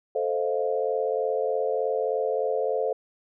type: chord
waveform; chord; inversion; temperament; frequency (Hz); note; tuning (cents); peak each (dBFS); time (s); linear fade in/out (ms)
sine; F dominant seventh; first; equal; 440 / 523.3 / 622.3 / 698.5; A4 / C5 / Eb5 / F5; 0 / 0 / 0 / 0; -27 / -27 / -32 / -32; 0.15-2.93; 5
effects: none